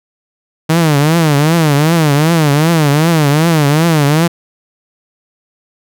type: tone with vibrato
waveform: sawtooth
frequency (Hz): 154.8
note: D#3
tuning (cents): -9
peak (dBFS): -4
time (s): 0.69-4.28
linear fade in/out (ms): 10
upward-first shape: triangle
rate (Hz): 2.6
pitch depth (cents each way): 190
effects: none